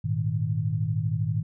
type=chord; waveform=sine; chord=Ab suspended second; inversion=none; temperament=equal; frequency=103.83 / 116.54 / 155.56 Hz; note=Ab2 / Bb2 / Eb3; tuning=0 / 0 / 0 cents; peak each=-28 dBFS; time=0.04-1.43 s; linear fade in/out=10 ms; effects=none